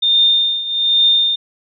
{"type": "tone with tremolo", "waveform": "sine", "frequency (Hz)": 3627, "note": "A#7", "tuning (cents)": -48, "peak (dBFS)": -8, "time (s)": [0.02, 1.36], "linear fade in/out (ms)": 10, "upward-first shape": "triangle", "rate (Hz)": 1.2, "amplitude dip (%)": 80, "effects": []}